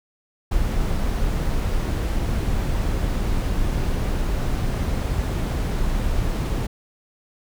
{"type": "noise", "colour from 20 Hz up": "brown", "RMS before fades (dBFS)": -22, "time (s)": [0.51, 6.67], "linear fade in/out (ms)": 10, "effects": []}